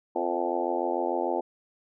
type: harmonic tone with a mistuned harmonic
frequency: 86.7 Hz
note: F2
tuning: 12 cents flat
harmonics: 3 / 4 / 5 / 6 / 7 / 8 / 9 / 10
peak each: -37 / -31 / -36 / -33 / -34 / -34 / -33 / -34 dBFS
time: 0.15-1.41 s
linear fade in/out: 10 ms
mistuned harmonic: 5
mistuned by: +30 cents
effects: none